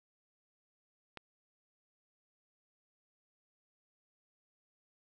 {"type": "click", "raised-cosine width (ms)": 0.3, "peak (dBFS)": -28, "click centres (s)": 1.173, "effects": []}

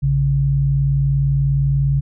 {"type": "tone pair together", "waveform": "sine", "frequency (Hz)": [58.52, 138.59], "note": ["A#1", "C#3"], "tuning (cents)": [7, 0], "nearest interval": "octave + minor third", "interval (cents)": 1493, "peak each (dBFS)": [-21, -14], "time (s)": [0.02, 2.01], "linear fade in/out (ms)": 20, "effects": []}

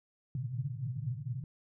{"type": "band-pass noise", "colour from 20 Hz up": "pink", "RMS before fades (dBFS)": -37, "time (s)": [0.35, 1.44], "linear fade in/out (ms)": 2, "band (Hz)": [110, 150], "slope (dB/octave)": 96, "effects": []}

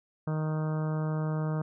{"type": "harmonic tone", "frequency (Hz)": 155.56, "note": "D#3", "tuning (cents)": 0, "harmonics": [1, 2, 3, 4, 5, 6, 7, 8, 9, 10], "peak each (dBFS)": [-28, -40, -40, -41, -48, -46, -48, -46, -52, -52], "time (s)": [0.27, 1.62], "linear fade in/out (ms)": 5, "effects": []}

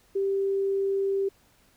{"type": "tone", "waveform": "sine", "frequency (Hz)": 392, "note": "G4", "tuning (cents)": 0, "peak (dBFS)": -23, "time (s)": [0.15, 1.29], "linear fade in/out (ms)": 10, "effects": ["pink hiss -62 dBFS RMS until 1.76 s"]}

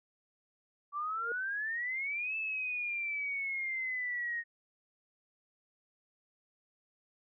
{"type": "exponential two-way sweep", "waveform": "sine", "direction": "up then down", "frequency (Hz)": [1146, 2637, 1857], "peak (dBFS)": -33, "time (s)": [0.92, 4.44], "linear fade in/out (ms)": 50, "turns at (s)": 2.36}
{"type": "tone with exponential growth", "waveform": "sine", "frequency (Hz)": 464, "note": "A#4", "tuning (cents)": -8, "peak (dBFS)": -35, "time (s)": [1.11, 1.32], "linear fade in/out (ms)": 2, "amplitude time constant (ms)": 44}
{"effects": []}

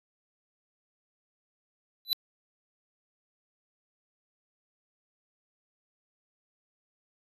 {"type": "tone with exponential growth", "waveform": "square", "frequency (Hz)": 3989, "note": "B7", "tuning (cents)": 17, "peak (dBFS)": -20, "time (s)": [2.05, 2.13], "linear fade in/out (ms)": 0, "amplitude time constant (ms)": 17, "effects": ["resampled to 32000 Hz"]}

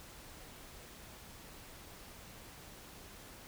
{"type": "silence", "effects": ["pink hiss -53 dBFS RMS until 3.47 s"]}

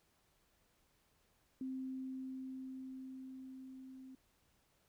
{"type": "tone with level ramp", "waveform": "sine", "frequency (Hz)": 261.6, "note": "C4", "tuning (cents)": 0, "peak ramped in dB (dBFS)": [-39, -51], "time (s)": [1.61, 4.15], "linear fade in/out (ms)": 2, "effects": ["pink hiss -75 dBFS RMS until 4.88 s"]}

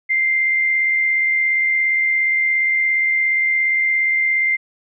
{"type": "tone with amplitude modulation", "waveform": "sine", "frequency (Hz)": 2093, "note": "C7", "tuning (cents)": 0, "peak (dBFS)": -13, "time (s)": [0.09, 4.57], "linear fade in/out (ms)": 20, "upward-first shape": "sine", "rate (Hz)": 77.2, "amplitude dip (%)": 30, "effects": []}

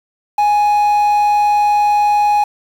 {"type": "tone with quantisation", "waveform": "triangle", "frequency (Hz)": 830.6, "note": "G#5", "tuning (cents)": 0, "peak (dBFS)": -8, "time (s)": [0.38, 2.44], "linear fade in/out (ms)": 5, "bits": 6, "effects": []}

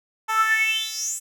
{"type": "tone with high-pass filter sweep", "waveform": "10% pulse", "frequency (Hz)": 440, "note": "A4", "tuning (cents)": 0, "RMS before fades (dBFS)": -23, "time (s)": [0.28, 1.2], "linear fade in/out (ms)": 20, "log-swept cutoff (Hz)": [990, 8600], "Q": 9.2, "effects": []}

